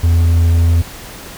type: tone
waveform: triangle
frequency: 84 Hz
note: E2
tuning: 33 cents sharp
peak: -6 dBFS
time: 0.03-0.82 s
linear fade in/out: 10 ms
effects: pink hiss -32 dBFS RMS until 1.37 s